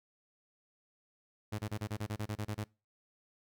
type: tone bursts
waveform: sawtooth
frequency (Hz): 106.1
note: G#2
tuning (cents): +38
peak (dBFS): -31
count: 12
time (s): 1.52-2.642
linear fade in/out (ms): 10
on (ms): 66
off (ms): 30
effects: noise-tail reverb RT60 0.3 s tail -24 dB re dry